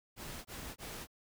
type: noise bursts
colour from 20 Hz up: pink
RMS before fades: -45 dBFS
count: 3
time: 0.16-1.072 s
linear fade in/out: 50 ms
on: 290 ms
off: 21 ms
effects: none